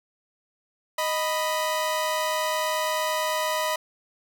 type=tone pair together; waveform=sawtooth; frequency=622.3 / 987.8 Hz; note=D#5 / B5; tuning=0 / 0 cents; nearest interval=minor sixth; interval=800 cents; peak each=-23 dBFS; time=0.98-3.76 s; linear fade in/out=5 ms; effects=none